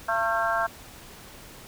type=harmonic tone with a mistuned harmonic; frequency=226.3 Hz; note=A3; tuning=49 cents sharp; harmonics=3 / 4 / 5 / 6 / 7; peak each=-27 / -31 / -30 / -29 / -29 dBFS; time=0.08-0.67 s; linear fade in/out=10 ms; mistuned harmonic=5; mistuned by=-61 cents; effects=pink hiss -46 dBFS RMS until 1.67 s